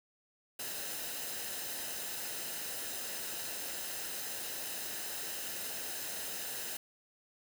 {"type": "noise with comb filter", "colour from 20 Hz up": "white", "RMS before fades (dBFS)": -40, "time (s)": [0.59, 6.77], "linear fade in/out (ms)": 5, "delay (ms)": 0.88, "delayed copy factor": -0.5, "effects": []}